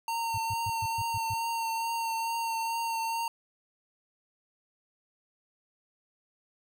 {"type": "tone with vibrato", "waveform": "square", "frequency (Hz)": 914, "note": "A#5", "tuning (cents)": -34, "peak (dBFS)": -30, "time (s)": [0.08, 3.28], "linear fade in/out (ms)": 2, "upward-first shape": "triangle", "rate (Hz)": 2.3, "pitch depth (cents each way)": 21}
{"type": "tone bursts", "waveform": "sine", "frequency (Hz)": 103.83, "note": "G#2", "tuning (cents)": 0, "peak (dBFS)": -33, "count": 7, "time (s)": [0.34, 1.34], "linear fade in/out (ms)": 5, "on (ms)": 40, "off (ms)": 120}
{"effects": []}